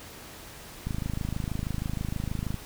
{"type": "click train", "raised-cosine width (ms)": 5, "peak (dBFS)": -18, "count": 45, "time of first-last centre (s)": [0.87, 2.543], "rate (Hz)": 26.3, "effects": ["pink hiss -45 dBFS RMS until 2.65 s"]}